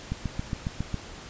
click train, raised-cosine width 5 ms, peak -16 dBFS, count 7, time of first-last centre 0.12-0.943 s, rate 7.29 Hz, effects pink hiss -43 dBFS RMS until 1.29 s + resampled to 16000 Hz

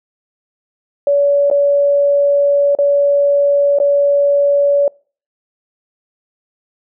sine tone with dropouts, 569 Hz, C#5, 45 cents sharp, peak -9 dBFS, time 1.07-4.88 s, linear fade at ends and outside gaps 2 ms, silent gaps 1.501-1.512 / 2.751-2.787 / 3.787-3.8 s, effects noise-tail reverb RT60 0.4 s tail -26 dB re dry

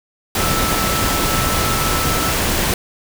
sine tone in noise, 1318.5 Hz, E6, in tune, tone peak -23 dBFS, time 0.39-2.32 s, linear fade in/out 2 ms, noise pink, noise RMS -18 dBFS, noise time 0.35-2.74 s, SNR -8 dB, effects none

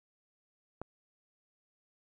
click, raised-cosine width 1 ms, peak -25 dBFS, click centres 0.816 s, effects none

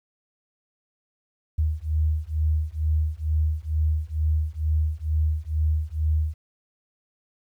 sine beating tone pair, 76.5 / 78.7 Hz, D#2 / D#2, -29 / +20 cents, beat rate 2.2 Hz, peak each -24 dBFS, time 1.58-6.34 s, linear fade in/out 10 ms, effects 10-bit

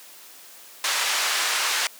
pink band-pass noise, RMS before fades -24 dBFS, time 0.84-1.87 s, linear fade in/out 2 ms, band 1200 to 8400 Hz, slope 12 dB/octave, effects white hiss -46 dBFS RMS until 1.99 s + high-pass 300 Hz 12 dB/octave

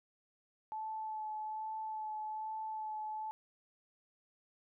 sine tone with vibrato, 867 Hz, A5, 26 cents flat, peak -38 dBFS, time 0.72-3.31 s, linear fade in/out 0 ms, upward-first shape sine, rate 1.2 Hz, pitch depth 15 cents each way, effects none

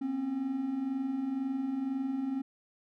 triangle tone pair together, 246.9 / 268.9 Hz, B3 / C4, 0 / +47 cents, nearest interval minor second, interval 147 cents, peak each -37 / -29 dBFS, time 0.01-2.42 s, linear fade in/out 10 ms, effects none

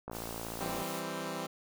click train, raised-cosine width 1 ms, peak -26 dBFS, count 43, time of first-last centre 0.08-0.819 s, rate 56.8 Hz
white noise, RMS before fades -45 dBFS, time 0.11-1.03 s, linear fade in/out 50 ms
10% pulse chord, C major, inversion first, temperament equal, 164.81 / 196 / 261.6 Hz, E3 / G3 / C4, 0 / 0 / 0 cents, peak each -32 dBFS, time 0.6-1.47 s, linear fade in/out 10 ms
effects none

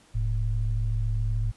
sine tone pair together, 40.64 / 108.5 Hz, E1 / A2, -24 / -24 cents, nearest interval octave + perfect fourth, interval 1700 cents, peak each -26 dBFS, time 0.14-1.52 s, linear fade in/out 20 ms, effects pink hiss -58 dBFS RMS until 1.56 s + resampled to 24000 Hz

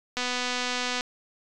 click train, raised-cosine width 0.2 ms, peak -12 dBFS, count 209, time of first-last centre 0.17-1.009 s, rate 248 Hz, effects resampled to 24000 Hz

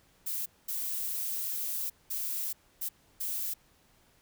violet noise bursts at uneven times, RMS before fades -34 dBFS, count 5, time 0.26-0.46 / 0.68-1.9 / 2.1-2.53 / 2.81-2.89 / 3.2-3.54 s, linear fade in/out 10 ms, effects pink hiss -65 dBFS RMS until 4.21 s

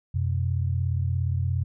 sine tone pair together, 89.66 / 126.8 Hz, F2 / B2, +46 / +46 cents, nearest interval tritone, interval 600 cents, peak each -24 / -27 dBFS, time 0.14-1.64 s, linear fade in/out 10 ms, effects none

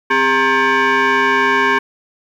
sine tone with frequency modulation, 261.6 Hz, C4, in tune, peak -9 dBFS, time 0.1-1.79 s, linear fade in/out 10 ms, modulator 666 Hz, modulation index 2.9, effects tanh soft clip ceiling -9 dBFS + 8-bit

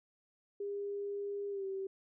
sine tone with pitch glide, 403.9 to 386.3 Hz, G#4 to G4, -48 to -25 cents, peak -36 dBFS, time 0.6-1.87 s, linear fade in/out 5 ms, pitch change -77 cents, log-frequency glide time 1.5-1.65 s, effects none

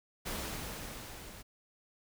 pink noise with level ramp, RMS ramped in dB -37 to -50 dBFS, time 0.25-1.43 s, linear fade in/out 20 ms, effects none

